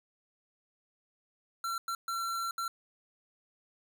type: tone bursts at uneven times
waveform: square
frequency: 1357 Hz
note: E6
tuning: 50 cents sharp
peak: -33 dBFS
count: 4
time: 1.64-1.78 / 1.88-1.95 / 2.08-2.51 / 2.58-2.68 s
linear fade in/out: 2 ms
effects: none